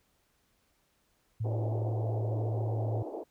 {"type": "tone", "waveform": "sine", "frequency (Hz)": 110.5, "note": "A2", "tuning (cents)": 8, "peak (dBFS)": -29, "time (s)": [1.4, 3.03], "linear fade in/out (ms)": 10}
{"type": "band-pass noise", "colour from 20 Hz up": "pink", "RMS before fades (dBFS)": -39, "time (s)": [1.44, 3.24], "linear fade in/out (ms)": 10, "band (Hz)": [300, 790], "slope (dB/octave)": 48}
{"effects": ["pink hiss -72 dBFS RMS until 3.3 s"]}